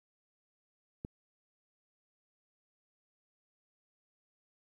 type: click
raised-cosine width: 3 ms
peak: -26 dBFS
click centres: 1.049 s
effects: 11-bit